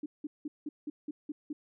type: tone bursts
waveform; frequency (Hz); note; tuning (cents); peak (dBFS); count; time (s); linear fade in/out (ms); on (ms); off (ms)
sine; 297.7; D4; +24; -34; 8; 0.03-1.53; 5; 30; 180
effects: none